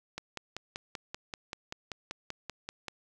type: click train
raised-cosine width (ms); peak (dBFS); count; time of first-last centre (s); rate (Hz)
0.2; -20; 15; 0.18-2.883; 5.18
effects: 10-bit